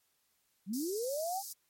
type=linear sweep; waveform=sine; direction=up; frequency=174.61 to 809 Hz; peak=-33 dBFS; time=0.66-1.43 s; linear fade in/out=50 ms
type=high-pass noise; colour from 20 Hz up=pink; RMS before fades=-44 dBFS; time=0.73-1.53 s; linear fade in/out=5 ms; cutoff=4800 Hz; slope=48 dB/octave
effects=white hiss -75 dBFS RMS until 1.69 s + MP3 64 kbps